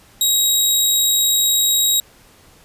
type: tone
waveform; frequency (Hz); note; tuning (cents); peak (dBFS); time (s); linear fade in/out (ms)
15% pulse; 3812; A#7; +38; -6; 0.21-2; 2
effects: pink hiss -49 dBFS RMS until 2.64 s + resampled to 32000 Hz